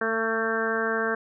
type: harmonic tone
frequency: 224.2 Hz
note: A3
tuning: 33 cents sharp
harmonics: 1 / 2 / 3 / 4 / 5 / 6 / 7 / 8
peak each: -33 / -28 / -33 / -39 / -33 / -34 / -28 / -36 dBFS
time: 0.01-1.15 s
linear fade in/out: 5 ms
effects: none